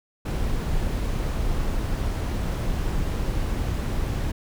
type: noise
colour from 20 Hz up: brown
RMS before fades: -25 dBFS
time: 0.25-4.32 s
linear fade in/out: 10 ms
effects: none